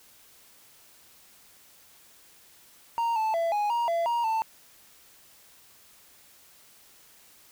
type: tone with pitch steps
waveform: triangle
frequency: 929 / 877 / 669 / 830 / 943 / 675 / 943 / 889 Hz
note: A#5 / A5 / E5 / G#5 / A#5 / E5 / A#5 / A5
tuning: -6 / -6 / +25 / -1 / +20 / +41 / +20 / +18 cents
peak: -22 dBFS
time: 2.98-4.42 s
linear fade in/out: 0 ms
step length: 180 ms
effects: white hiss -56 dBFS RMS until 7.51 s